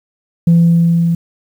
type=tone with level ramp; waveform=sine; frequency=168.6 Hz; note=E3; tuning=39 cents sharp; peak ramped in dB=-3 to -10 dBFS; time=0.47-1.15 s; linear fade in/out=5 ms; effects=tanh soft clip ceiling -3 dBFS + 7-bit